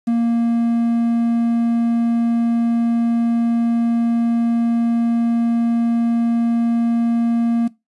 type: tone with quantisation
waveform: triangle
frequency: 233.1 Hz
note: A#3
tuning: in tune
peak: -12 dBFS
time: 0.07-7.68 s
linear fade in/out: 10 ms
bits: 7
effects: noise-tail reverb RT60 0.2 s tail -19 dB re dry + resampled to 24000 Hz